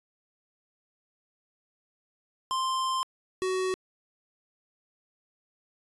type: tone pair in turn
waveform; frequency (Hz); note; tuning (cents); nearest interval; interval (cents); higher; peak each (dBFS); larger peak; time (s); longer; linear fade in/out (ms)
square; 1046.5 / 373.6; C6 / F#4; 0 / +17; octave + tritone; 1783; first; -27; neither; 2.51-3.03 / 3.42-3.74; first; 0
effects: resampled to 24000 Hz